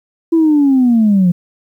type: linear sweep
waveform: sine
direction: down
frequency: 334.9 to 170.7 Hz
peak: -6 dBFS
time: 0.32-1.32 s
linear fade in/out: 10 ms
effects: tanh soft clip ceiling -4 dBFS + 8-bit